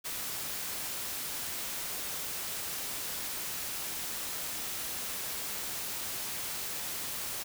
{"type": "noise", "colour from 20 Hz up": "white", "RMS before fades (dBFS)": -37, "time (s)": [0.04, 7.44], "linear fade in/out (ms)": 20, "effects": []}